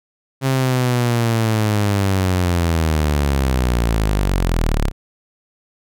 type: linear sweep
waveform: sawtooth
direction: down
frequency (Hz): 135.1 to 33.3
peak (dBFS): -11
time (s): 0.41-4.92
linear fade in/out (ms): 50
effects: none